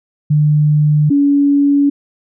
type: tone pair in turn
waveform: sine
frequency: 150 / 283.8 Hz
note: D3 / C#4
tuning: +37 / +41 cents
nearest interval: major seventh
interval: 1104 cents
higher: second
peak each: -8 dBFS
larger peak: neither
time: 0.3-1.1 / 1.1-1.9 s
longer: neither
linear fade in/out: 10 ms
effects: none